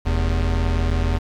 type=tone pair together; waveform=square; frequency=43.14 / 82.2 Hz; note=F1 / E2; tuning=-20 / -4 cents; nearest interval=major seventh; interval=1116 cents; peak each=-21 dBFS; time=0.05-1.19 s; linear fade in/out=20 ms; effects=low-pass 5000 Hz 12 dB/octave + 8-bit

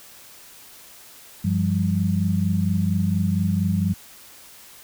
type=tone cluster; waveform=sine; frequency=96.8 / 172.9 / 197.2 Hz; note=G2 / F3 / G3; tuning=-21 / -17 / +11 cents; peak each=-23 dBFS; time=1.44-3.94 s; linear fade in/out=10 ms; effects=white hiss -46 dBFS RMS until 4.83 s

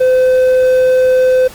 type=tone; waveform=triangle; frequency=512 Hz; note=C5; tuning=38 cents flat; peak=-5 dBFS; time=0-1.48 s; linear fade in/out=10 ms; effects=pink hiss -35 dBFS RMS until 1.54 s + Opus 24 kbps

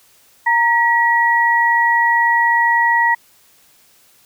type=tone pair together; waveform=sine; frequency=929 / 1921.3 Hz; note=A#5 / B6; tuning=-6 / -48 cents; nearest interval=octave + minor second; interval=1258 cents; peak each=-14 dBFS; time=0.46-3.15 s; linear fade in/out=10 ms; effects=white hiss -52 dBFS RMS until 4.25 s

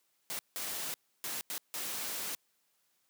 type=noise bursts at uneven times; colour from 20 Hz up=white; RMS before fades=-38 dBFS; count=5; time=0.3-0.39 / 0.56-0.94 / 1.24-1.41 / 1.5-1.58 / 1.74-2.35 s; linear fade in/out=0 ms; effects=white hiss -75 dBFS RMS until 3.09 s + high-pass 150 Hz 12 dB/octave

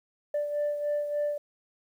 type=beating tone pair; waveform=sine; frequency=587.3 / 590.7 Hz; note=D5 / D5; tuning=0 / +10 cents; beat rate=3.4 Hz; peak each=-26 / -34 dBFS; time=0.34-1.38 s; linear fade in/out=5 ms; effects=tanh soft clip ceiling -23 dBFS + 10-bit

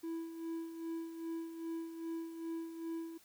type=tone with tremolo; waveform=triangle; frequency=329.6 Hz; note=E4; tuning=in tune; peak=-35 dBFS; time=0.03-3.18 s; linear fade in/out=10 ms; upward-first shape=sine; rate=2.5 Hz; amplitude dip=60%; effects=white hiss -65 dBFS RMS until 3.24 s

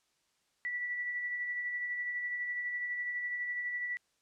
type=tone with tremolo; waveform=sine; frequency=1957 Hz; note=B6; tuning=16 cents flat; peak=-32 dBFS; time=0.65-3.97 s; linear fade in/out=0 ms; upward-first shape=sine; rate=12 Hz; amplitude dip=35%; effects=white hiss -75 dBFS RMS until 4.21 s + low-pass 8000 Hz 12 dB/octave

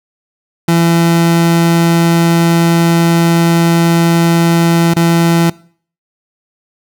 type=tone with dropouts; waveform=30% pulse; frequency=168.1 Hz; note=E3; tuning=34 cents sharp; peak=-5 dBFS; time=0.68-5.5 s; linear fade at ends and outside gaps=5 ms; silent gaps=4.938-4.964 s; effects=noise-tail reverb RT60 0.5 s tail -22 dB re dry

